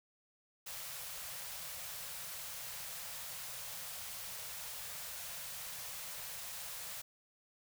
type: band-stop noise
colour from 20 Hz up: white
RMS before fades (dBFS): -45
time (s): 0.66-7.02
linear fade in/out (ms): 10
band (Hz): 190 to 470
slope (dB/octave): 96
effects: none